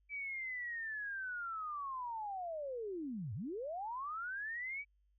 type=linear two-way sweep; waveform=sine; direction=down then up; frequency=2314 to 92.5 to 2314 Hz; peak=-39 dBFS; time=0.09-4.85 s; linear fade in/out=50 ms; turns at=3.34 s; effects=added 50 Hz sine -70 dBFS peak until 5.18 s